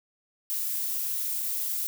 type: noise with dropouts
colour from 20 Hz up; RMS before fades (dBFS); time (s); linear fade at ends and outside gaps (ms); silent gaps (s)
violet; -30; 0.5-1.87; 0; 1.423-1.427
effects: none